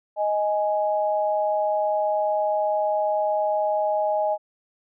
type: tone pair together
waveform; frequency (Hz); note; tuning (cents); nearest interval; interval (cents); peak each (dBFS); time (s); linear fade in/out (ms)
sine; 624 / 832.9; D#5 / G#5; +5 / +5; perfect fourth; 500; -22 / -24; 0.16-4.38; 50
effects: none